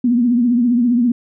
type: tone with vibrato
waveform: sine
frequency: 241.1 Hz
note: B3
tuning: 41 cents flat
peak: -11 dBFS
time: 0.04-1.12 s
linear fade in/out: 5 ms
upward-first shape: triangle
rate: 15 Hz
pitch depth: 99 cents each way
effects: none